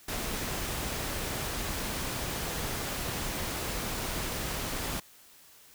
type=noise; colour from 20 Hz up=pink; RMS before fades=-34 dBFS; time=0.08-5 s; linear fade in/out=5 ms; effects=white hiss -56 dBFS RMS until 5.74 s